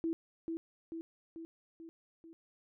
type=tone with echo; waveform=sine; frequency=328.8 Hz; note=E4; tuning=4 cents flat; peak=-31 dBFS; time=0.04-0.13 s; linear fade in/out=0 ms; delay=440 ms; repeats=5; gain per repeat=-4 dB; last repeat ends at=2.33 s; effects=none